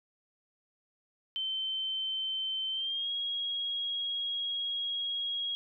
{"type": "tone with pitch glide", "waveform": "sine", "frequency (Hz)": [3091, 3294], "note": ["G7", "G#7"], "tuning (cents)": [-25, -15], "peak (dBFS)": -31, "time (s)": [1.36, 5.55], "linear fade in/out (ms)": 0, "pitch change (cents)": 110, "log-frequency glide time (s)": [2.71, 3.1], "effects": []}